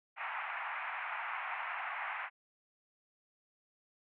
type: band-pass noise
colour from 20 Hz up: pink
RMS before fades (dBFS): -40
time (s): 0.16-2.3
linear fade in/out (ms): 50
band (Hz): 760 to 2500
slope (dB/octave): 48
effects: none